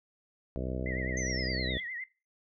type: harmonic tone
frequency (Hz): 63.7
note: C2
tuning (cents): -46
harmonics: 1 / 2 / 3 / 4 / 5 / 6 / 7 / 8 / 9 / 10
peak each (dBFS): -36 / -39 / -41 / -42 / -43 / -44 / -44 / -45 / -46 / -46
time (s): 0.56-1.78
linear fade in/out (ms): 0
type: tone with vibrato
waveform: sine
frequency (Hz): 1975.5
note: B6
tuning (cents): 0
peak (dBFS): -36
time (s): 0.86-2.04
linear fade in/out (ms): 2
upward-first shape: triangle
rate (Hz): 9.7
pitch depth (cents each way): 120
type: linear sweep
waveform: sine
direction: down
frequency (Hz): 6310 to 3325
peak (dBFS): -36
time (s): 1.17-1.8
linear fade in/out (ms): 2
effects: noise-tail reverb RT60 0.3 s tail -21 dB re dry

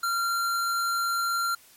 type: tone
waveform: square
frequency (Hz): 1378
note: F6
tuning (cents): -24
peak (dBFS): -25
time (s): 0.03-1.55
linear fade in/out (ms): 5
effects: white hiss -55 dBFS RMS until 1.76 s + MP3 64 kbps

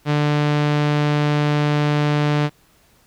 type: tone with low-pass filter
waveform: sawtooth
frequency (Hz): 148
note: D3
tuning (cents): +14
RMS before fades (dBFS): -18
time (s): 0.05-2.5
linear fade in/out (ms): 50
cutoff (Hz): 3700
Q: 0.91
effects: pink hiss -56 dBFS RMS until 3.06 s

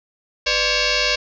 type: tone with frequency modulation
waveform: sine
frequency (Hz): 1046.5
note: C6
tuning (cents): 0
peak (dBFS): -16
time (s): 0.46-1.16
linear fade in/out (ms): 10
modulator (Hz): 548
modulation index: 8
effects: none

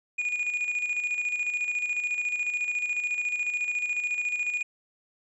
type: tone with tremolo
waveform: triangle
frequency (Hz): 2452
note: D#7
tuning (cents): -26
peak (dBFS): -23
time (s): 0.18-4.63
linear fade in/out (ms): 10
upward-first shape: square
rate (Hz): 14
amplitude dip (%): 50
effects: resampled to 24000 Hz

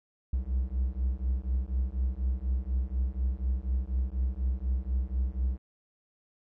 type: beating tone pair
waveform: triangle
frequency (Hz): 61.7 / 65.8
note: B1 / C2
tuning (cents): -1 / +10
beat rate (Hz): 4.1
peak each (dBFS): -28 / -28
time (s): 0.33-5.58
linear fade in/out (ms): 5
effects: none

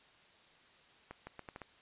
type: accelerating click train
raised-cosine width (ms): 0.5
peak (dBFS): -30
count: 6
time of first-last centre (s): 1.11-1.617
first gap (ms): 160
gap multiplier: 0.77
effects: white hiss -63 dBFS RMS until 1.81 s + resampled to 8000 Hz

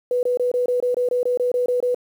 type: tone bursts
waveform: sine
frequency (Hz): 493.9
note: B4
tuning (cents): 0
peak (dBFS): -17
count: 13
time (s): 0.11-1.946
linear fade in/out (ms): 2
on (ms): 120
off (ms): 23
effects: 8-bit

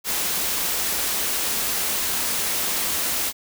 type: band-stop noise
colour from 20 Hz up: white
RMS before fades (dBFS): -24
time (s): 0.04-3.33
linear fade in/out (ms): 50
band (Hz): 100 to 150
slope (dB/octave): 96
effects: none

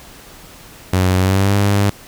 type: tone with pitch glide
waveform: sawtooth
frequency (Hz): 92.5 to 100.87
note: F#2 to G2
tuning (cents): 0 to +50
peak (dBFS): -8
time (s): 0.93-1.9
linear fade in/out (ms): 5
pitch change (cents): +150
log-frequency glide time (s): 1.18-1.54
effects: pink hiss -40 dBFS RMS until 2.07 s

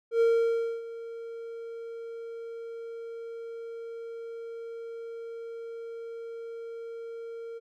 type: tone with ADSR envelope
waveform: triangle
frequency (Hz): 460.7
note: A#4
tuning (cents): -20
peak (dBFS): -17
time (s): 0.11-7.6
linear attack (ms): 97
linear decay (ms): 610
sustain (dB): -18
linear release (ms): 28
effects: none

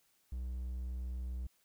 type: tone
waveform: triangle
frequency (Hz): 62.3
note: B1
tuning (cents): +16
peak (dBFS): -35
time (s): 0.32-1.47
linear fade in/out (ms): 5
effects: white hiss -73 dBFS RMS until 1.64 s

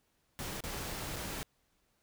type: noise with dropouts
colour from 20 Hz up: pink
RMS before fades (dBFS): -40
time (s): 0.39-1.43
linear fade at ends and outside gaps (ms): 0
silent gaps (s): 0.605-0.638 / 1.16-1.164
effects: pink hiss -75 dBFS RMS until 2.02 s

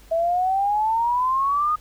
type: exponential sweep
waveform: sine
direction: up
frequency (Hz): 650 to 1244.5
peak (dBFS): -18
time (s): 0.11-1.76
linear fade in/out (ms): 10
effects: added 50 Hz sine -48 dBFS peak until 1.8 s + pink hiss -52 dBFS RMS until 1.8 s

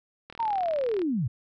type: click train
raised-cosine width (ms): 0.3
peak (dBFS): -25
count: 29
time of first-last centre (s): 0.3-1.018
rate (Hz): 39
type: linear sweep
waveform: sine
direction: down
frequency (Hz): 941 to 101.2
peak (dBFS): -24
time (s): 0.39-1.28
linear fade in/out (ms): 10
effects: none

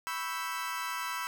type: chord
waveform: 30% pulse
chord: C# half-diminished seventh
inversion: third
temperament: equal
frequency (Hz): 987.8 / 1108.7 / 1318.5 / 1568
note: B5 / C#6 / E6 / G6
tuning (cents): 0 / 0 / 0 / 0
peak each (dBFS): -35 / -40 / -35 / -39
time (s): 0.07-1.27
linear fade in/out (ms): 0
effects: none

